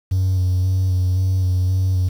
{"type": "tone with vibrato", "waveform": "triangle", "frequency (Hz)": 92.7, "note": "F#2", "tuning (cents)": 4, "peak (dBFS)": -12, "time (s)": [0.11, 2.09], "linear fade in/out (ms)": 10, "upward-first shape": "square", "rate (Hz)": 1.9, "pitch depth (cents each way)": 21, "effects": ["tanh soft clip ceiling -10 dBFS", "7-bit"]}